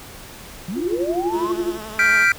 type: linear sweep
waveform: sine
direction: up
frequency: 159.4 to 1108.7 Hz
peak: -24 dBFS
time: 0.68-1.52 s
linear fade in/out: 5 ms
type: tone with tremolo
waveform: sine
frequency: 348.2 Hz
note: F4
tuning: 5 cents flat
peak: -16 dBFS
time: 0.75-1.78 s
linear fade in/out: 50 ms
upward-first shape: triangle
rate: 12 Hz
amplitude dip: 90%
type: tone with vibrato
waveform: 10% pulse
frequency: 216.1 Hz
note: A3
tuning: 31 cents flat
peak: -24 dBFS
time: 1.3-2.27 s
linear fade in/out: 50 ms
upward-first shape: triangle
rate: 11 Hz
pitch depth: 52 cents each way
type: chord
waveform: triangle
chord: G dominant seventh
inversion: third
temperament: equal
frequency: 1396.9 / 1568 / 1975.5 / 2349 Hz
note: F6 / G6 / B6 / D7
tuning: 0 / 0 / 0 / 0 cents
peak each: -17 dBFS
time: 1.99-2.32 s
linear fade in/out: 2 ms
effects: pink hiss -39 dBFS RMS until 2.38 s